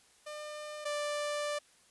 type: tone pair in turn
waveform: sawtooth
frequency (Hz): 601 / 589.3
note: D5 / D5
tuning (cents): +40 / +6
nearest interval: unison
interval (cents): 34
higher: first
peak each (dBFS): -37 / -29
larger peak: second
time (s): 0.26-0.85 / 0.85-1.59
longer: second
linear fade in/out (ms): 10
effects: white hiss -64 dBFS RMS until 1.9 s + resampled to 24000 Hz